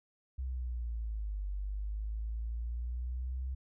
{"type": "linear two-way sweep", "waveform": "sine", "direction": "down then up", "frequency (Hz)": [65.41, 48.21, 65.41], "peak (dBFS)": -34, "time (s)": [0.38, 3.55], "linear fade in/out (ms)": 10, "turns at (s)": 1.49, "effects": []}